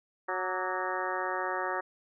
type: harmonic tone with a mistuned harmonic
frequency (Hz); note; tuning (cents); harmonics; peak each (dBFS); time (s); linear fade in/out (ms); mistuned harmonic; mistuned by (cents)
184.4; F#3; -6; 2 / 3 / 4 / 5 / 6 / 7 / 8 / 9 / 10; -38 / -38 / -38 / -37 / -38 / -39 / -42 / -40 / -39; 0.28-1.81; 10; 6; +60
effects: none